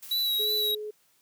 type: noise with tremolo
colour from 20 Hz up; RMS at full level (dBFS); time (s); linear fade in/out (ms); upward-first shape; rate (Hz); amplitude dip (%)
blue; -42; 0.02-0.72; 10; sine; 13; 25
type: tone with vibrato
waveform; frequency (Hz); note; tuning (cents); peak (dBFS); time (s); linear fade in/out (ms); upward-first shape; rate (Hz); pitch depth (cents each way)
square; 3900; B7; -23; -25; 0.11-0.75; 5; sine; 2.9; 32
type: tone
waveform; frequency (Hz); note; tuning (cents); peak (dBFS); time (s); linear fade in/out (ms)
sine; 423.9; G#4; +35; -33; 0.39-0.91; 10
effects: white hiss -66 dBFS RMS until 1.21 s + high-pass 60 Hz 12 dB/octave